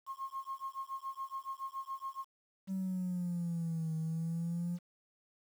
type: tone with tremolo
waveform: sine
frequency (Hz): 1076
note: C6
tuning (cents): +48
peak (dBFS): -35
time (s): 0.06-2.25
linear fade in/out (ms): 50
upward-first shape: sine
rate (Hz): 7.1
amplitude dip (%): 95
type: exponential two-way sweep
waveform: triangle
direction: down then up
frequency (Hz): 192.5 to 158.9 to 175.8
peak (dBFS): -30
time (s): 2.67-4.79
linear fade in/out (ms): 50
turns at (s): 3.95
effects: tanh soft clip ceiling -30 dBFS + 10-bit